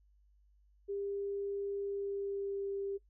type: tone with pitch glide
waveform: sine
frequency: 400 to 396.1 Hz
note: G4 to G4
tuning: +35 to +18 cents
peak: -35 dBFS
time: 0.88-2.98 s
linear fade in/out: 20 ms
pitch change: -17 cents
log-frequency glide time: 1.82-2.69 s
effects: noise-tail reverb RT60 0.1 s tail -19 dB re dry + added 50 Hz sine -64 dBFS peak until 3.09 s